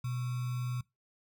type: tone with sample-and-hold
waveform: sine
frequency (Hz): 124.1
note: B2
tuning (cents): +9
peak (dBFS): -32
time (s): 0.04-0.81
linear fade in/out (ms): 5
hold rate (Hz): 1225
effects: noise-tail reverb RT60 0.2 s tail -22 dB re dry